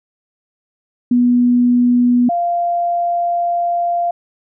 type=tone pair in turn; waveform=sine; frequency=244.3 / 693.8 Hz; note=B3 / F5; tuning=-19 / -12 cents; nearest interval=octave + tritone; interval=1807 cents; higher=second; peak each=-9 / -14 dBFS; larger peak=first; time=1.11-2.29 / 2.29-4.11 s; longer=second; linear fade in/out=5 ms; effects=none